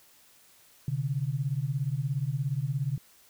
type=beating tone pair; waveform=sine; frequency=129 / 146 Hz; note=C3 / D3; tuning=-24 / -10 cents; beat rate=17 Hz; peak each=-30 dBFS; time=0.88-2.98 s; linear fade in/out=2 ms; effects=white hiss -59 dBFS RMS until 3.29 s